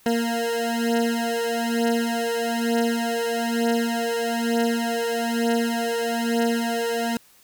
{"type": "beating tone pair", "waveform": "20% pulse", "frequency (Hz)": [232, 233.1], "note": ["A#3", "A#3"], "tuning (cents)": [-8, 0], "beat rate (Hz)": 1.1, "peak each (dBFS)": [-19, -20], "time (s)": [0.06, 7.17], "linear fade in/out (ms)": 2, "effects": ["white hiss -55 dBFS RMS until 7.43 s"]}